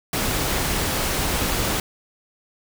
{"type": "noise", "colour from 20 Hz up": "pink", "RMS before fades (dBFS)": -23, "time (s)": [0.13, 1.8], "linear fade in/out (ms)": 2, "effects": []}